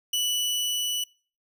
sawtooth tone with level ramp, 2960 Hz, F#7, in tune, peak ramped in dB -20 to -23 dBFS, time 0.13-1.04 s, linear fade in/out 5 ms, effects noise-tail reverb RT60 0.4 s tail -24 dB re dry

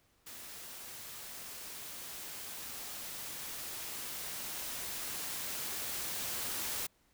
white noise with level ramp, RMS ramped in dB -48 to -37 dBFS, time 0.26-6.87 s, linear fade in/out 10 ms, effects pink hiss -71 dBFS RMS until 7.13 s

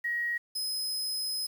sine / sawtooth tone pair in turn, 1896 / 5078 Hz, A#6 / D#8, +29 / +34 cents, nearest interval octave + perfect fourth, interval 1705 cents, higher second, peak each -28 dBFS, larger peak neither, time 0.04-0.38 / 0.55-1.47 s, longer second, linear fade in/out 10 ms, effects 9-bit

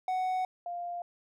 triangle / sine tone pair in turn, 743 / 699.1 Hz, F#5 / F5, +7 / +2 cents, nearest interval minor second, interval 105 cents, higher first, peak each -26 / -34 dBFS, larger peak first, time 0.08-0.45 / 0.66-1.02 s, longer first, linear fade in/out 2 ms, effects none

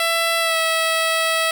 10% pulse tone with pitch glide, 666 to 650.4 Hz, E5 to E5, +18 to -23 cents, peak -9 dBFS, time 0-1.51 s, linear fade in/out 2 ms, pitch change -41 cents, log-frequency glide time 0.39-0.58 s, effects none

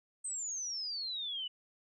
sine exponential sweep, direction down, 8372 to 2928 Hz, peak -36 dBFS, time 0.24-1.48 s, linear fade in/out 10 ms, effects none

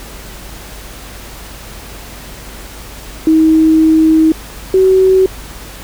sine tone pair in turn, 317.7 / 377.6 Hz, D#4 / F#4, +36 / +35 cents, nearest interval minor third, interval 299 cents, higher second, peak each -5 dBFS, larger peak neither, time 3.27-4.32 / 4.74-5.26 s, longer first, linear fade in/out 2 ms, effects added 50 Hz sine -32 dBFS peak until 5.83 s + pink hiss -32 dBFS RMS until 5.83 s

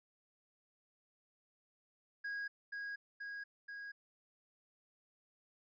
triangle tone with echo, 1644 Hz, G#6, 18 cents flat, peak -37 dBFS, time 2.24-2.48 s, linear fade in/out 10 ms, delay 480 ms, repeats 3, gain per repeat -2 dB, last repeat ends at 3.92 s, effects resampled to 16000 Hz

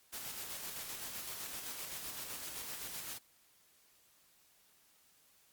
white noise with tremolo, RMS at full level -43 dBFS, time 0.12-3.19 s, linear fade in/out 20 ms, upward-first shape square, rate 7.8 Hz, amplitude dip 30%, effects white hiss -68 dBFS RMS until 5.52 s + Opus 48 kbps

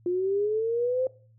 sine linear sweep, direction up, 349.2 to 523.3 Hz, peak -23 dBFS, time 0.06-1.07 s, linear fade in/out 2 ms, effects noise-tail reverb RT60 0.4 s tail -19 dB re dry + added 112 Hz sine -55 dBFS peak until 1.38 s

